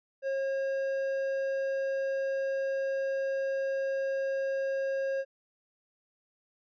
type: tone with hard clipping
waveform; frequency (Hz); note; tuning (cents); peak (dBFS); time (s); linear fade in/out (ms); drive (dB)
triangle; 541; C#5; -42; -30; 0.22-5.25; 50; 10
effects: resampled to 16000 Hz